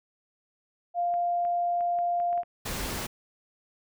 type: tone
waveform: sine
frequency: 698.5 Hz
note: F5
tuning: in tune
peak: -24 dBFS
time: 0.94-2.44 s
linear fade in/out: 50 ms
type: clicks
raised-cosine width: 0.5 ms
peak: -33 dBFS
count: 8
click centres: 1.14 / 1.451 / 1.808 / 1.988 / 2.201 / 2.329 / 2.377 / 2.433 s
type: noise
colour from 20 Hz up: pink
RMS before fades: -33 dBFS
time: 2.65-3.07 s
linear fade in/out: 10 ms
effects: none